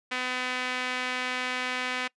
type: tone with band-pass filter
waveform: sawtooth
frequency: 252.6 Hz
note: B3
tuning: 39 cents sharp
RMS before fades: -31 dBFS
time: 0.11-2.08 s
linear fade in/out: 10 ms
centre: 2300 Hz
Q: 1.5
effects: noise-tail reverb RT60 0.1 s tail -23 dB re dry + resampled to 24000 Hz